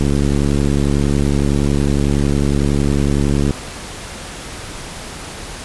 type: click train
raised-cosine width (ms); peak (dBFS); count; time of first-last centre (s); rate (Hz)
3; -4; 249; 0.01-3.508; 70.9
effects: pink hiss -30 dBFS RMS until 5.64 s + resampled to 24000 Hz